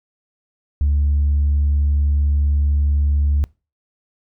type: tone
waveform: sine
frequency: 72.2 Hz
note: D2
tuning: 29 cents flat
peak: -12 dBFS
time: 0.81-3.44 s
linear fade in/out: 0 ms
effects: noise-tail reverb RT60 0.3 s tail -25 dB re dry + tanh soft clip ceiling -11 dBFS